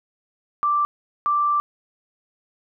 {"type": "tone bursts at uneven times", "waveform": "sine", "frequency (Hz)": 1174.7, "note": "D6", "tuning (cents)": 0, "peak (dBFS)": -17, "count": 2, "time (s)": [[0.63, 0.85], [1.26, 1.6]], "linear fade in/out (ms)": 0, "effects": []}